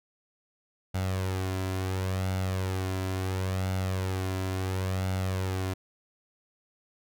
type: tone with flanger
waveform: sawtooth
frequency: 94 Hz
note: F#2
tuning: 28 cents sharp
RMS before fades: -30 dBFS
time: 0.94-5.74 s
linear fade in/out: 10 ms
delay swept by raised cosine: 1.4 to 3 ms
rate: 0.72 Hz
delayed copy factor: +0.5
effects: none